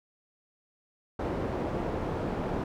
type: low-pass noise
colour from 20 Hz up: white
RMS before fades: -32 dBFS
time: 1.19-2.64 s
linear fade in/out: 5 ms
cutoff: 540 Hz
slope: 12 dB/octave
effects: none